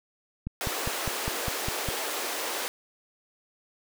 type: click train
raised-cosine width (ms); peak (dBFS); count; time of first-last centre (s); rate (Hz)
5; -19; 8; 0.47-1.887; 4.94
type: high-pass noise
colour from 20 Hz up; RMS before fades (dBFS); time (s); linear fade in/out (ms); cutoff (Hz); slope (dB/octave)
pink; -32; 0.61-2.68; 0; 360; 24
effects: none